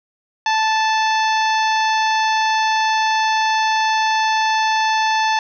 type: harmonic tone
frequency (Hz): 877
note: A5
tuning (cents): -6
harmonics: 1 / 2 / 3 / 4 / 5 / 6 / 7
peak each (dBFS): -16 / -22 / -26 / -28 / -30 / -32 / -33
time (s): 0.46-5.39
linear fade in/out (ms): 2
effects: none